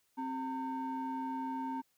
triangle ring-modulated tone, 324 Hz, E4, 30 cents flat, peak -30 dBFS, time 0.17-1.82 s, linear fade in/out 20 ms, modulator 588 Hz, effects white hiss -75 dBFS RMS until 1.97 s

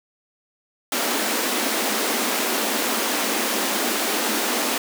pink high-pass noise, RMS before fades -23 dBFS, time 0.92-4.78 s, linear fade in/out 2 ms, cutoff 210 Hz, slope 96 dB/octave, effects none

